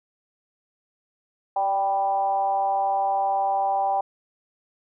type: tone with frequency modulation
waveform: sine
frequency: 784 Hz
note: G5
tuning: in tune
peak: -20 dBFS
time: 1.56-4.01 s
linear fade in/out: 5 ms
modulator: 199 Hz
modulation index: 0.64
effects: none